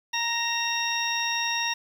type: harmonic tone with a mistuned harmonic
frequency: 932.3 Hz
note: A#5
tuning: in tune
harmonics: 1 / 2 / 3 / 4 / 6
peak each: -31 / -31 / -31 / -31 / -31 dBFS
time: 0.13-1.74 s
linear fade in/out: 10 ms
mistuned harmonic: 3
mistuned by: -36 cents
effects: 8-bit